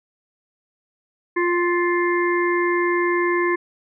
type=harmonic tone; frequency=350 Hz; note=F4; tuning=4 cents sharp; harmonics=1 / 3 / 5 / 6; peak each=-19 / -24 / -26 / -27 dBFS; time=1.36-3.56 s; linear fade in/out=10 ms; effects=none